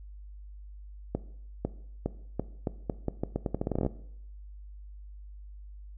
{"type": "accelerating click train", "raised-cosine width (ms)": 2, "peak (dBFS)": -15, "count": 20, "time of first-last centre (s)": [1.15, 3.864], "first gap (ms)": 500, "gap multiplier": 0.82, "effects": ["noise-tail reverb RT60 0.7 s tail -17 dB re dry", "added 50 Hz sine -43 dBFS peak until 5.97 s"]}